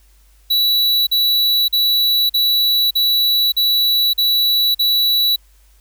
square tone bursts, 3934 Hz, B7, 7 cents flat, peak -13 dBFS, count 8, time 0.5-5.361 s, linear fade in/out 10 ms, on 570 ms, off 43 ms, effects added 50 Hz sine -48 dBFS peak until 5.8 s + white hiss -57 dBFS RMS until 5.8 s

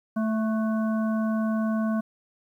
harmonic tone with a mistuned harmonic, 220 Hz, A3, in tune, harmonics 1 / 3 / 5 / 7, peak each -23 / -33 / -37 / -40 dBFS, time 0.16-2.01 s, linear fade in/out 10 ms, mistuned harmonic 7, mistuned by -51 cents, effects 10-bit

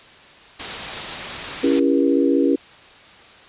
white noise, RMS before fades -27 dBFS, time 0.59-1.8 s, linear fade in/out 10 ms
sine chord, C# diminished seventh, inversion none, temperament just, 277.2 / 332.6 / 399.1 / 479 Hz, C#4 / E4 / G4 / Bb4, 0 / +16 / +31 / +47 cents, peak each -17 / -20 / -22 / -22 dBFS, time 1.63-2.56 s, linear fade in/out 10 ms
effects white hiss -45 dBFS RMS until 3.48 s + resampled to 8000 Hz

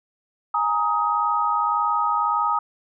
sine chord, Ab suspended second, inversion none, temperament equal with one note detuned, 830.6 / 932.3 / 1256.8 Hz, Ab5 / Bb5 / Eb6, 0 / 0 / +17 cents, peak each -26 / -24 / -21 dBFS, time 0.54-2.59 s, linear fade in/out 5 ms, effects none

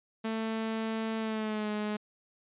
sawtooth tone with pitch glide, 222.3 to 210.7 Hz, A3 to G#3, +18 to +25 cents, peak -27 dBFS, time 0.24-1.97 s, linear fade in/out 10 ms, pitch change -93 cents, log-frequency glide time 1.18-1.7 s, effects resampled to 8000 Hz

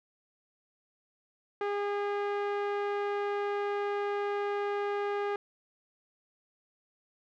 sawtooth tone with low-pass filter, 407.4 Hz, G#4, 33 cents flat, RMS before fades -32 dBFS, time 1.61-5.36 s, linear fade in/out 2 ms, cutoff 1800 Hz, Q 0.87, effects none

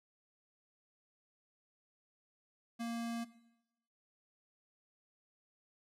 square tone, 232.6 Hz, A#3, 4 cents flat, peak -38 dBFS, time 2.79-3.25 s, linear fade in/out 20 ms, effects noise-tail reverb RT60 0.9 s tail -17 dB re dry + low-pass 12000 Hz 12 dB/octave

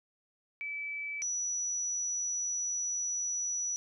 sine tone pair in turn, 2306 / 5892 Hz, D7 / F#8, -32 / -8 cents, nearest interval octave + major third, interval 1624 cents, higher second, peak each -35 / -31 dBFS, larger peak second, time 0.61-1.22 / 1.22-3.76 s, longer second, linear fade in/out 0 ms, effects none

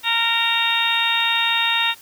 harmonic tone, 462.1 Hz, A#4, 15 cents flat, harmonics 2 / 3 / 4 / 5 / 6 / 7 / 8, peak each -25 / -28 / -25 / -28 / -22 / -31 / -21 dBFS, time 0.03-1.95 s, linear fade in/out 50 ms, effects white hiss -46 dBFS RMS until 2.01 s

